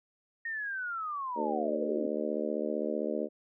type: linear sweep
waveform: sine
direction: down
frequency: 1861 to 248.6 Hz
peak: -33 dBFS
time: 0.45-2.07 s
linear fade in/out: 5 ms
type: harmonic tone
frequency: 75.5 Hz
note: D2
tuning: 48 cents sharp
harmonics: 3 / 4 / 5 / 6 / 7 / 8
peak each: -37 / -37 / -37 / -37 / -37 / -37 dBFS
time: 1.35-3.29 s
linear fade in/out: 50 ms
effects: none